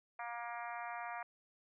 harmonic tone, 236.5 Hz, A#3, 25 cents sharp, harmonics 3 / 4 / 5 / 6 / 7 / 8 / 9 / 10, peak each -45 / -47 / -49 / -51 / -52 / -53 / -54 / -55 dBFS, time 0.19-1.23 s, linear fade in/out 5 ms, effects none

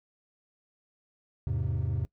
triangle chord, E augmented, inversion none, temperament equal, 82.41 / 103.83 / 130.81 Hz, E2 / G#2 / B#2, 0 / 0 / 0 cents, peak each -30 / -29 / -29 dBFS, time 1.47-2.05 s, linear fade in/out 0 ms, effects noise-tail reverb RT60 0.1 s tail -21 dB re dry + tanh soft clip ceiling -20 dBFS

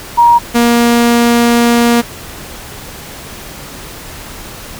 sine / sawtooth tone pair in turn, 946 / 236.5 Hz, A#5 / A#3, +25 / +25 cents, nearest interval 2 octaves, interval 2400 cents, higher first, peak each -3 dBFS, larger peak neither, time 0.17-0.39 / 0.54-2.02 s, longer second, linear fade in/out 20 ms, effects pink hiss -29 dBFS RMS until 4.79 s

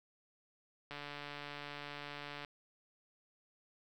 click train, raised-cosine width 0.3 ms, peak -29 dBFS, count 224, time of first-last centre 0.91-2.448 s, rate 145 Hz, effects 11-bit

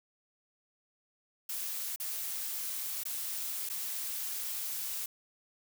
blue noise with dropouts, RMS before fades -37 dBFS, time 1.49-5.06 s, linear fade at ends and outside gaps 5 ms, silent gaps 1.961-1.999 / 3.036-3.053 / 3.691-3.698 s, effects none

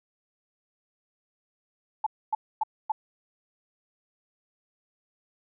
sine tone bursts, 866 Hz, A5, 28 cents flat, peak -22 dBFS, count 4, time 2.04-2.92 s, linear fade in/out 5 ms, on 25 ms, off 260 ms, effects none

